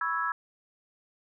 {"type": "chord", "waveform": "sine", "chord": "C# minor seventh", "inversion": "third", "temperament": "equal with one note detuned", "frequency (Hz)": [987.8, 1101.1, 1318.5, 1661.2], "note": ["B5", "C#6", "E6", "G#6"], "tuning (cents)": [0, -12, 0, 0], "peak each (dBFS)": [-35, -36, -30, -32], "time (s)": [0.01, 0.32], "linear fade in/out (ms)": 2, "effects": []}